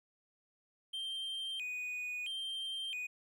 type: tone with vibrato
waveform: triangle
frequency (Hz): 2794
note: F7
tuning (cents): 0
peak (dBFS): -36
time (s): 0.93-3.07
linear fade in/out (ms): 10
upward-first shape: square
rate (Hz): 0.75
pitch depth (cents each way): 210
effects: none